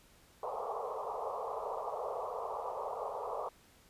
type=band-pass noise; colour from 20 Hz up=pink; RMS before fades=-39 dBFS; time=0.43-3.49 s; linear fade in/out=2 ms; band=420 to 1200 Hz; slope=96 dB/octave; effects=pink hiss -63 dBFS RMS until 3.89 s + resampled to 32000 Hz